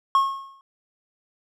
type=tone with exponential decay; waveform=triangle; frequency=1088 Hz; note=C#6; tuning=33 cents flat; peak=-11 dBFS; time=0.15-0.61 s; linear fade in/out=1 ms; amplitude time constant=100 ms; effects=none